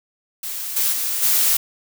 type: noise with level steps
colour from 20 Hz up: blue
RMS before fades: -28 / -19 / -23 / -17 dBFS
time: 0.43-1.57 s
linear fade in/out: 5 ms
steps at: 0.76 / 0.92 / 1.22 s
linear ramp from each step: 10 ms
effects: none